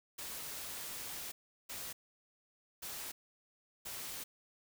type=noise bursts at uneven times; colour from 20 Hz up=white; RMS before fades=-44 dBFS; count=4; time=0.18-1.32 / 1.69-1.93 / 2.82-3.12 / 3.85-4.24 s; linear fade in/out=10 ms; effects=none